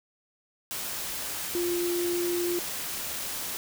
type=tone in noise; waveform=sine; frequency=349.2 Hz; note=F4; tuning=in tune; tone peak=-26 dBFS; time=1.55-2.59 s; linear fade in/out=0 ms; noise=white; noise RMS=-34 dBFS; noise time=0.71-3.57 s; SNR=+5 dB; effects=none

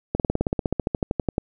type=slowing click train; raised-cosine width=2 ms; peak=-8 dBFS; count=19; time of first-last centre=0.15-1.381 s; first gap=48 ms; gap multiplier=1.04; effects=none

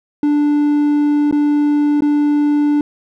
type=tone with dropouts; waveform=triangle; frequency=293.7 Hz; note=D4; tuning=in tune; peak=-9 dBFS; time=0.23-2.81 s; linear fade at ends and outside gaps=2 ms; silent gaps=1.312-1.325 / 2.007-2.021 s; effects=none

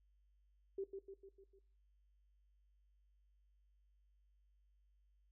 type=tone with echo; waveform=sine; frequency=390 Hz; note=G4; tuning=9 cents flat; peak=-39 dBFS; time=0.78-0.84 s; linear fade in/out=5 ms; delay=150 ms; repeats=5; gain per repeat=-5 dB; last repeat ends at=1.59 s; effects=noise-tail reverb RT60 0.4 s tail -17 dB re dry + added 50 Hz sine -70 dBFS peak until 5.31 s

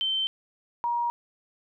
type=tone pair in turn; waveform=sine; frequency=3100 / 949.2 Hz; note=G7 / A#5; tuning=-20 / +31 cents; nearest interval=octave + minor sixth; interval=2049 cents; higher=first; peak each=-24 dBFS; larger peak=neither; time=0.01-0.27 / 0.84-1.1 s; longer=neither; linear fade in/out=0 ms; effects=none

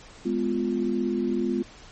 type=chord; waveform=sine; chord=F diminished; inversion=first; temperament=just; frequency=209.5 / 251.4 / 349.2 Hz; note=Ab3 / Cb4 / F4; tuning=+15 / +31 / 0 cents; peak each=-28 / -27 / -27 dBFS; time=0.25-1.63 s; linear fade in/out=10 ms; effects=pink hiss -48 dBFS RMS until 1.91 s + MP3 32 kbps

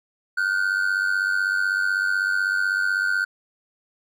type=ring-modulated tone; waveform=triangle; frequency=1480 Hz; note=F#6; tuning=in tune; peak=-15 dBFS; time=0.37-3.25 s; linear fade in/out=10 ms; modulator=48 Hz; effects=none

